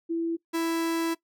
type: tone pair in turn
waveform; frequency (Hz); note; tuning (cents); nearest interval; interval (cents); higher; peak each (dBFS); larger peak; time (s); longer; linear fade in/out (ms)
sine / 45% pulse; 332.6 / 330.5; E4 / E4; +16 / +5; unison; 11; first; -25; neither; 0.09-0.37 / 0.53-1.15; second; 20
effects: noise-tail reverb RT60 0.1 s tail -19 dB re dry